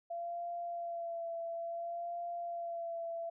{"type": "tone with vibrato", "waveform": "sine", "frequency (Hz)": 681, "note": "F5", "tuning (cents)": -44, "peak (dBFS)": -37, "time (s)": [0.1, 3.3], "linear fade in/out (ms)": 10, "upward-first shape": "sine", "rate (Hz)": 0.58, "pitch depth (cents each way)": 26, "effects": []}